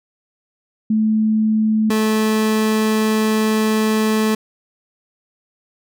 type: tone pair in turn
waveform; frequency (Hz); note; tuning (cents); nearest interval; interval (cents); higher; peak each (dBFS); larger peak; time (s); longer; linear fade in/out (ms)
sine / 30% pulse; 217.4 / 217.4; A3 / A3; -21 / -21; unison; 0; neither; -13 / -12; second; 0.9-1.9 / 1.9-4.35; second; 5
effects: none